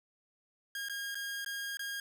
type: tone with dropouts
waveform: sawtooth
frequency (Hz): 1624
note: G#6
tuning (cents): -39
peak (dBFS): -33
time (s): 0.75-2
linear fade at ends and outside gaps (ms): 2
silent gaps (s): 0.886-0.896 / 1.146-1.153 / 1.447-1.461 / 1.771-1.793
effects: none